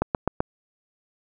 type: click train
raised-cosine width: 1 ms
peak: -7 dBFS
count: 4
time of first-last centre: 0.02-0.405 s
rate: 7.8 Hz
effects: none